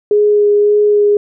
sine tone with vibrato, 414.8 Hz, G#4, 2 cents flat, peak -7 dBFS, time 0.11-1.17 s, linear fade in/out 2 ms, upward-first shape sine, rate 1.8 Hz, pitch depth 11 cents each way, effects none

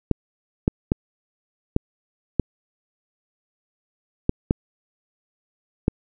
clicks, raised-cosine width 3 ms, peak -4 dBFS, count 8, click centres 0.113 / 0.679 / 0.919 / 1.764 / 2.397 / 4.294 / 4.509 / 5.881 s, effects none

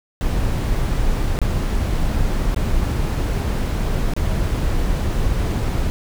brown noise with dropouts, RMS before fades -19 dBFS, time 0.21-5.9 s, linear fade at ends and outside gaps 0 ms, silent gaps 1.389-1.416 / 2.546-2.562 / 4.136-4.165 s, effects none

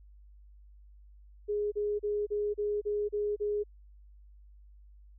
sine tone bursts, 415.3 Hz, G#4, in tune, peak -28 dBFS, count 8, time 1.48-3.638 s, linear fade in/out 20 ms, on 240 ms, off 34 ms, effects added 50 Hz sine -52 dBFS peak until 5.18 s

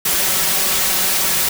white noise with comb filter, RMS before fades -17 dBFS, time 0.05-1.49 s, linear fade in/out 5 ms, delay 5.3 ms, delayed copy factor +0.6, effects none

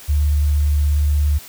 sine tone with vibrato, 73.42 Hz, D2, in tune, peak -13 dBFS, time 0.08-1.39 s, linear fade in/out 20 ms, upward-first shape triangle, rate 17 Hz, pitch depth 22 cents each way, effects white hiss -39 dBFS RMS until 1.48 s

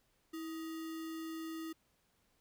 sine tone with sample-and-hold, 323.9 Hz, E4, 30 cents flat, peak -40 dBFS, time 0.33-1.73 s, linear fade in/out 10 ms, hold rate 1575 Hz, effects pink hiss -75 dBFS RMS until 2.4 s

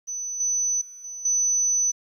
sine tone with level steps, 6000 Hz, F#8, 23 cents sharp, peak -28 / -21 / -40 / -33 / -19 dBFS, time 0.07-1.92 s, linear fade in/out 20 ms, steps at 0.4 / 0.81 / 1.04 / 1.25 s, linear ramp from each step 5 ms, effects 10-bit

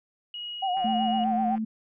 sine tone with tremolo, 2897 Hz, F#7, 37 cents flat, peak -33 dBFS, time 0.34-1.24 s, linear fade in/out 2 ms, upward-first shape sine, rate 1.9 Hz, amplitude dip 25%
sine tone with vibrato, 746 Hz, F#5, 14 cents sharp, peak -24 dBFS, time 0.62-1.56 s, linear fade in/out 10 ms, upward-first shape sine, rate 7.9 Hz, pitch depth 78 cents each way
click train, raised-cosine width 0.5 ms, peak -33 dBFS, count 141, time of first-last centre 0.77-1.579 s, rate 173 Hz
sine tone, 220 Hz, A3, in tune, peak -26 dBFS, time 0.84-1.65 s, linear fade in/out 10 ms
effects none

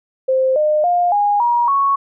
sine tone with pitch steps, 523 / 607.7 / 706.2 / 820.7 / 953.7 / 1108.2 Hz, C5 / D#5 / F5 / G#5 / A#5 / C#6, -1 / -41 / +19 / -21 / +39 / -1 cents, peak -12 dBFS, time 0.28-1.96 s, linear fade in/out 10 ms, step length 280 ms, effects none

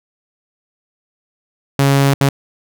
sawtooth tone bursts at uneven times, 138.59 Hz, C#3, in tune, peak -6 dBFS, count 2, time 1.79-2.14 / 2.21-2.29 s, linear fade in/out 2 ms, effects none

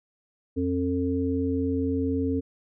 harmonic tone, 89.6 Hz, F2, 45 cents sharp, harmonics 1 / 3 / 5, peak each -30 / -25 / -30 dBFS, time 0.56-2.41 s, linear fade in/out 20 ms, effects none

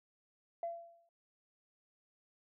sine tone with exponential decay, 679 Hz, F5, 49 cents flat, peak -33 dBFS, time 0.63-1.09 s, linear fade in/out 2 ms, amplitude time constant 99 ms, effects tanh soft clip ceiling -30 dBFS

